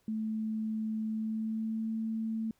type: tone with pitch glide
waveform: sine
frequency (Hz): 218.6 to 222.4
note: A3 to A3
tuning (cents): -11 to +19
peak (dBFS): -31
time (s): 0.08-2.51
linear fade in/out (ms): 2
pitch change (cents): +30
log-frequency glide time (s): 1.08-1.91
effects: pink hiss -72 dBFS RMS until 2.59 s

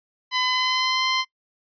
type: tone with pitch glide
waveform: 10% pulse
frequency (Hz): 1012 to 1038.1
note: B5 to C6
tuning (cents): +42 to -14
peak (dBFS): -11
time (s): 0.31-1.25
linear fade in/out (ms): 50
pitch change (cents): +44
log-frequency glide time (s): 0.49-1.06
effects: noise-tail reverb RT60 0.1 s tail -23 dB re dry + resampled to 11025 Hz

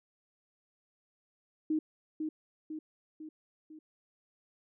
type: tone with echo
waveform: sine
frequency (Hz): 311.1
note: D#4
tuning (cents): 0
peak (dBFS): -27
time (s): 1.7-1.79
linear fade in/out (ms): 5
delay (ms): 500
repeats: 4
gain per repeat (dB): -5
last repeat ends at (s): 3.79
effects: none

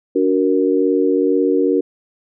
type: chord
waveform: sine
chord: D augmented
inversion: none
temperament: equal with one note detuned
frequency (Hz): 287.8 / 370 / 466.2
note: D4 / F#4 / A#4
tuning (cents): -35 / 0 / 0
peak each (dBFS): -17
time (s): 0.15-1.81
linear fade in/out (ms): 10
effects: none

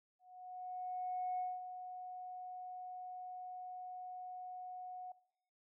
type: tone with ADSR envelope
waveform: sine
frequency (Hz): 732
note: F#5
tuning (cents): -19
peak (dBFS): -35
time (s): 0.19-5.12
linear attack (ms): 1200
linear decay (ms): 210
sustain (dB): -10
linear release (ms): 4
effects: noise-tail reverb RT60 0.8 s tail -20 dB re dry + tanh soft clip ceiling -31 dBFS

